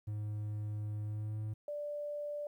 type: tone with pitch glide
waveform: triangle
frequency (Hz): 105.5 to 107.53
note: G#2 to A2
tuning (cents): +28 to -39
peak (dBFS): -34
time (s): 0.07-1.54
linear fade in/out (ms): 10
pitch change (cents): +33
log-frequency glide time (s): 1.03-1.39
type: tone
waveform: sine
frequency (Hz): 587.3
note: D5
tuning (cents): 0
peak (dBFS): -37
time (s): 1.68-2.47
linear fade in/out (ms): 2
effects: 12-bit